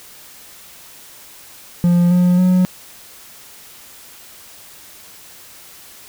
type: tone with pitch steps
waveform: triangle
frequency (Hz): 174.61 / 178.69 / 182.87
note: F3 / F3 / F#3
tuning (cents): 0 / +40 / -20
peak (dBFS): -8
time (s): 1.84-2.65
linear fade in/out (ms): 0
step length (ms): 270
effects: white hiss -41 dBFS RMS until 6.08 s